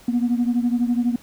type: beating tone pair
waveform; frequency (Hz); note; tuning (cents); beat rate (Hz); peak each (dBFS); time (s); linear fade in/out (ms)
sine; 237.4 / 249.4; A#3 / B3; +32 / +17; 12; -18 / -21; 0.08-1.16; 5
effects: tanh soft clip ceiling -13 dBFS + pink hiss -49 dBFS RMS until 1.22 s